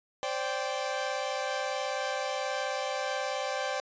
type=chord; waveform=sawtooth; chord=C suspended second; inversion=none; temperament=equal with one note detuned; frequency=523.3 / 581.9 / 784 Hz; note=C5 / D5 / G5; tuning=0 / -16 / 0 cents; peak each=-31 dBFS; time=0.23-3.8 s; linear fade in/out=0 ms; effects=resampled to 16000 Hz